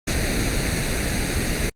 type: noise with comb filter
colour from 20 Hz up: pink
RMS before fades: -22 dBFS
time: 0.07-1.7 s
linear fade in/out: 10 ms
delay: 0.47 ms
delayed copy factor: +0.65
effects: low-pass 11000 Hz 12 dB/octave + Opus 48 kbps